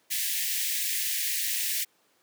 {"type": "high-pass noise", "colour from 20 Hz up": "white", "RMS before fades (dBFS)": -29, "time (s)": [0.1, 1.85], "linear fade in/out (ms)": 20, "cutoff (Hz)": 1700, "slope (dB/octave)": 96, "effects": ["pink hiss -66 dBFS RMS until 2.22 s", "high-pass 300 Hz 12 dB/octave"]}